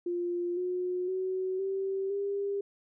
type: tone with pitch steps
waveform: sine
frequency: 350 / 361.9 / 374.3 / 387 / 400.2 Hz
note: F4 / F#4 / F#4 / G4 / G4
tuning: +4 / -38 / +20 / -22 / +36 cents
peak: -29 dBFS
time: 0.06-2.61 s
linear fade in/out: 5 ms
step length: 510 ms
effects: none